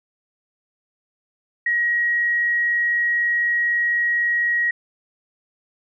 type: tone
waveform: sine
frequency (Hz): 1898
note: A#6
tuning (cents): +31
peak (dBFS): -17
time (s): 1.66-4.71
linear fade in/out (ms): 5
effects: none